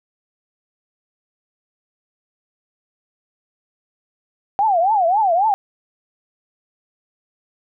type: tone with vibrato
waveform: sine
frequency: 767 Hz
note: G5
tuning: 38 cents flat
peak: -13 dBFS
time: 4.59-5.54 s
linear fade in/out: 0 ms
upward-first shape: triangle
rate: 3.7 Hz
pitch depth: 290 cents each way
effects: none